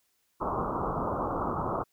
white low-pass noise, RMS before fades -31 dBFS, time 0.4-1.84 s, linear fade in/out 20 ms, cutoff 1300 Hz, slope 96 dB/octave, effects white hiss -73 dBFS RMS until 1.92 s

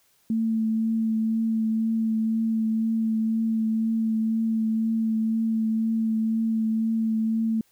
sine tone with vibrato, 222.8 Hz, A3, 22 cents sharp, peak -21 dBFS, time 0.3-7.61 s, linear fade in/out 2 ms, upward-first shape triangle, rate 2 Hz, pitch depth 19 cents each way, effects white hiss -64 dBFS RMS until 7.71 s

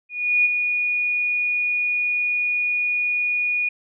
sine tone with ADSR envelope, 2453 Hz, D#7, 25 cents flat, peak -13 dBFS, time 0.09-3.69 s, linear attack 360 ms, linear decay 23 ms, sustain -6 dB, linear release 7 ms, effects none

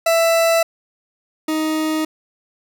40% pulse tone pair in turn, 663 / 312.9 Hz, E5 / D#4, +10 / +10 cents, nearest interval octave + minor second, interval 1300 cents, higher first, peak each -12 / -17 dBFS, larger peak first, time 0.06-0.63 / 1.48-2.05 s, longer neither, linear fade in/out 5 ms, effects none

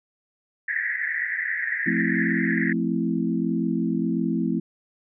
pink band-pass noise, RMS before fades -27 dBFS, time 0.68-2.73 s, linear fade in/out 5 ms, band 1700 to 2000 Hz, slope 96 dB/octave
sine chord, F major seventh, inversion none, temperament equal, 174.61 / 220 / 261.6 / 329.6 Hz, F3 / A3 / C4 / E4, 0 / 0 / 0 / 0 cents, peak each -27 / -26 / -27 / -28 dBFS, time 1.86-4.6 s, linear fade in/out 10 ms
effects none

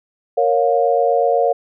sine chord, Bb minor, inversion none, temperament equal with one note detuned, 466.2 / 554.4 / 709 Hz, Bb4 / Db5 / F5, 0 / 0 / +26 cents, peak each -17 dBFS, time 0.37-1.53 s, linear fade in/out 10 ms, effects none

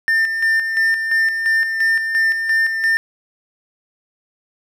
triangle tone with tremolo, 1799 Hz, A6, 38 cents sharp, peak -11 dBFS, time 0.08-2.97 s, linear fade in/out 0 ms, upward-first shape square, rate 2.9 Hz, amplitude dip 50%, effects none

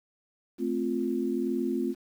sine chord, F major, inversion first, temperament equal, 220 / 261.6 / 349.2 Hz, A3 / C4 / F4, 0 / 0 / 0 cents, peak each -32 / -30 / -30 dBFS, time 0.58-1.95 s, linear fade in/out 50 ms, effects 9-bit

